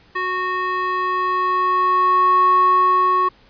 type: tone with band-pass filter sweep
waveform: square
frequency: 368.1 Hz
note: F#4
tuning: 9 cents flat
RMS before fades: -17 dBFS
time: 0.15-3.29 s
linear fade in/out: 10 ms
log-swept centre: 1500 to 1000 Hz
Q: 5.9
effects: pink hiss -52 dBFS RMS until 3.49 s + resampled to 11025 Hz